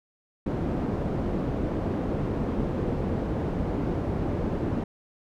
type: low-pass noise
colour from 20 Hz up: white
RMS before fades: -28 dBFS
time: 0.46-4.84 s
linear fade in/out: 5 ms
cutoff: 340 Hz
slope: 12 dB/octave
effects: none